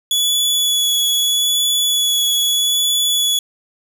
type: tone with vibrato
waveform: sawtooth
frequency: 3403 Hz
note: G#7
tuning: 41 cents sharp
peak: -11 dBFS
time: 0.11-3.39 s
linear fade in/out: 2 ms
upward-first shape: sine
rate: 0.79 Hz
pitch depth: 13 cents each way
effects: none